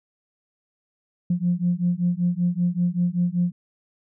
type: beating tone pair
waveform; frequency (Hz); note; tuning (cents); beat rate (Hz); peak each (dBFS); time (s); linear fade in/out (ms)
sine; 173.5 / 178.7; F3 / F3; -11 / +40; 5.2; -22; 1.3-3.52; 5
effects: tanh soft clip ceiling -12 dBFS